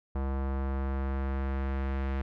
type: tone with low-pass filter sweep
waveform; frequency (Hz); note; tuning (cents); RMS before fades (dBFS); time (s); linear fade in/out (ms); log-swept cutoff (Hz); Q
square; 67.4; C#2; -48; -31; 0.15-2.22; 5; 1100 to 2100; 1.2
effects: none